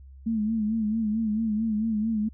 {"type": "tone with vibrato", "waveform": "sine", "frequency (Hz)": 218.4, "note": "A3", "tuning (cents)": -13, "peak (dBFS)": -23, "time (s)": [0.26, 2.29], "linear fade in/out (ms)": 10, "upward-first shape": "sine", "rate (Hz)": 4.5, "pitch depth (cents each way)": 72, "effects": ["added 67 Hz sine -44 dBFS peak until 2.33 s"]}